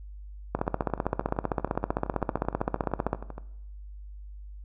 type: two click trains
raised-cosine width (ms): 1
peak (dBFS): -11 / -24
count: 41 / 37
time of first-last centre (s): 0.55-3.131 / 0.59-3.381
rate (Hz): 15.5 / 12.9
effects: noise-tail reverb RT60 0.8 s tail -17 dB re dry + added 50 Hz sine -40 dBFS peak until 4.64 s